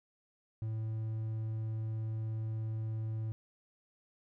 triangle tone, 110.4 Hz, A2, 6 cents sharp, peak -32 dBFS, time 0.62-3.32 s, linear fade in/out 0 ms, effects none

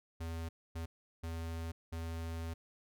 square tone bursts at uneven times, 82.41 Hz, E2, in tune, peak -39 dBFS, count 4, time 0.2-0.49 / 0.75-0.86 / 1.23-1.72 / 1.92-2.54 s, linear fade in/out 10 ms, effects none

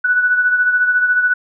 sine beating tone pair, 1480 / 1494 Hz, F#6 / F#6, 0 / +16 cents, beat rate 14 Hz, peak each -12 / -21 dBFS, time 0.04-1.34 s, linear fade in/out 10 ms, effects none

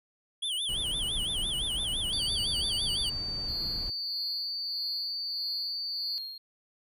square tone with vibrato, 3218 Hz, G7, 45 cents sharp, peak -30 dBFS, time 0.42-3.1 s, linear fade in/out 10 ms, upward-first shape sine, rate 5.9 Hz, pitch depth 180 cents each way
brown noise, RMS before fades -39 dBFS, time 0.69-3.9 s, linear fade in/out 2 ms
sine tone, 4591 Hz, D8, 40 cents flat, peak -32 dBFS, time 2.13-6.18 s, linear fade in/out 0 ms
triangle tone with tremolo, 4247 Hz, C8, 25 cents sharp, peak -33 dBFS, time 3.48-6.38 s, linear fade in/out 5 ms, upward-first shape sine, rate 1.6 Hz, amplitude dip 70%
effects resampled to 32000 Hz

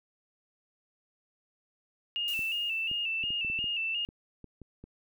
sine tone with vibrato, 2751 Hz, F7, 27 cents flat, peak -29 dBFS, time 2.16-4.05 s, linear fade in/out 0 ms, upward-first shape square, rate 2.8 Hz, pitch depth 57 cents each way
blue noise with exponential decay, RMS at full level -42 dBFS, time 2.28-3.3 s, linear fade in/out 0 ms, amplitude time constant 220 ms
clicks, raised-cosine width 3 ms, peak -33 dBFS, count 12, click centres 2.392 / 2.914 / 3.239 / 3.305 / 3.448 / 3.5 / 3.59 / 3.642 / 4.089 / 4.443 / 4.617 / 4.84 s
effects none

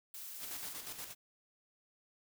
blue noise, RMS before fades -47 dBFS, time 0.14-0.73 s, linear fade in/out 2 ms
white noise with tremolo, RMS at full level -44 dBFS, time 0.39-1.15 s, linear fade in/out 50 ms, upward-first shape square, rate 8.4 Hz, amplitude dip 50%
effects none

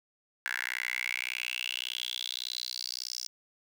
10% pulse tone with high-pass filter sweep, 61.74 Hz, B1, in tune, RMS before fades -36 dBFS, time 0.46-3.27 s, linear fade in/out 0 ms, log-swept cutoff 1700 to 5400 Hz, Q 7, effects none

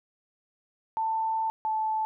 sine tone pair in turn, 889 / 873.2 Hz, A5 / A5, +18 / -13 cents, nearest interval unison, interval 31 cents, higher first, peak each -25 dBFS, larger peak neither, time 0.97-1.5 / 1.65-2.05 s, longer first, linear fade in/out 0 ms, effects none

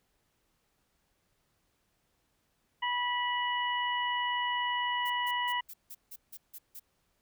harmonic tone, 978 Hz, B5, 17 cents flat, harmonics 1 / 2 / 3, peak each -31 / -34 / -36 dBFS, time 2.82-5.61 s, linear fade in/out 10 ms
violet noise bursts, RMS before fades -45 dBFS, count 9, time 5.05-6.798 s, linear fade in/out 10 ms, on 52 ms, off 160 ms
effects pink hiss -75 dBFS RMS until 7.21 s

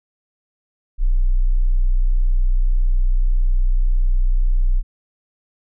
sine tone, 30.87 Hz, B0, in tune, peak -12 dBFS, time 0.98-4.83 s, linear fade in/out 50 ms, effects none

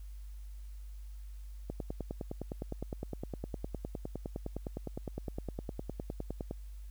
click train, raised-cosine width 2 ms, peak -24 dBFS, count 48, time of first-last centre 1.7-6.511 s, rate 9.77 Hz, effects added 50 Hz sine -43 dBFS peak until 6.9 s + white hiss -67 dBFS RMS until 6.9 s

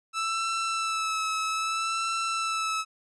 sawtooth tone with vibrato, 1316 Hz, E6, 3 cents flat, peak -23 dBFS, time 0.13-2.85 s, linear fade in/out 50 ms, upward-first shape sine, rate 0.62 Hz, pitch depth 29 cents each way, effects resampled to 22050 Hz

